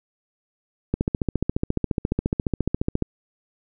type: click train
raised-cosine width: 3 ms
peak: -8 dBFS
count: 31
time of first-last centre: 0.94-3.023 s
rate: 14.4 Hz
effects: none